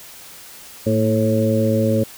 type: harmonic tone with a mistuned harmonic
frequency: 109.1 Hz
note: A2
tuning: 14 cents flat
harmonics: 1 / 2 / 3 / 4 / 5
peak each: -20 / -19 / -25 / -24 / -20 dBFS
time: 0.86-2.04 s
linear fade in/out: 10 ms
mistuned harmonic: 2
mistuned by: +46 cents
effects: white hiss -40 dBFS RMS until 2.17 s

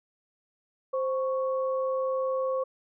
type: tone pair together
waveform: sine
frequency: 523.3 / 1108.8 Hz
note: C5 / C#6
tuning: 0 / 0 cents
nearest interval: octave + minor second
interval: 1300 cents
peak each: -26 / -34 dBFS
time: 0.93-2.64 s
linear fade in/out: 10 ms
effects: none

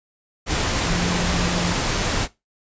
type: tone in noise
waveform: sine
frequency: 175 Hz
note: F3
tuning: 4 cents sharp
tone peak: -23 dBFS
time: 0.84-1.74 s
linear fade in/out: 50 ms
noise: pink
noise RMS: -22 dBFS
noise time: 0.46-2.28 s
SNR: -4 dB
effects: noise-tail reverb RT60 0.2 s tail -18 dB re dry + resampled to 16000 Hz

